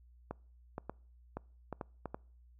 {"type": "clicks", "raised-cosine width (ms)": 1, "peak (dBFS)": -25, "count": 8, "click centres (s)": [0.31, 0.781, 0.896, 1.37, 1.727, 1.812, 2.057, 2.145], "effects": ["noise-tail reverb RT60 0.5 s tail -26 dB re dry", "added 60 Hz sine -58 dBFS peak until 2.59 s"]}